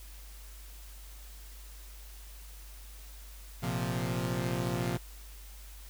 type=chord; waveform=sawtooth; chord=Bb suspended second; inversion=none; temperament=equal; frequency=116.54 / 130.81 / 174.61 Hz; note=Bb2 / C3 / F3; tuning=0 / 0 / 0 cents; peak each=-31 dBFS; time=3.62-4.98 s; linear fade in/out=20 ms; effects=added 50 Hz sine -46 dBFS peak until 5.89 s + white hiss -54 dBFS RMS until 5.89 s